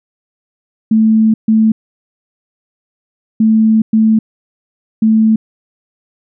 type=tone bursts at uneven times; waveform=sine; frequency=220 Hz; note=A3; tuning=in tune; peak=-6 dBFS; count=5; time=0.91-1.34 / 1.48-1.72 / 3.4-3.82 / 3.93-4.19 / 5.02-5.36 s; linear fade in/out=5 ms; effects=none